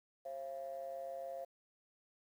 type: ring-modulated tone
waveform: triangle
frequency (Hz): 73.42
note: D2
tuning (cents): 0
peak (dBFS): -36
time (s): 0.25-1.45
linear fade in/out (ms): 10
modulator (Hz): 610
effects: tanh soft clip ceiling -34 dBFS + 11-bit